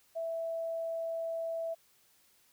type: tone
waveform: sine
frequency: 659.3 Hz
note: E5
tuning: in tune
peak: -33 dBFS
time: 0.15-1.75 s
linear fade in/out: 20 ms
effects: white hiss -67 dBFS RMS until 2.52 s